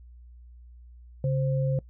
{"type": "tone pair together", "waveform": "sine", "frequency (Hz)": [137.93, 523.3], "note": ["C#3", "C5"], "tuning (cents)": [-8, 0], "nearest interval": "octave + major seventh", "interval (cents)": 2308, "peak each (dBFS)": [-23, -31], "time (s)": [1.24, 1.79], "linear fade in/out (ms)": 2, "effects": ["noise-tail reverb RT60 0.1 s tail -22 dB re dry", "added 60 Hz sine -46 dBFS peak until 1.89 s"]}